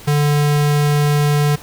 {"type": "tone", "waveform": "square", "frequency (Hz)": 146.83, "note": "D3", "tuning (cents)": 0, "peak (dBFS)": -13, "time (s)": [0.07, 1.56], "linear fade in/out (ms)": 10, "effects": ["pink hiss -38 dBFS RMS until 1.62 s"]}